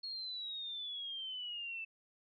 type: exponential sweep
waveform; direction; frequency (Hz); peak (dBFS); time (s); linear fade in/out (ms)
sine; down; 4328 to 2637; -40; 0.03-1.85; 10
effects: none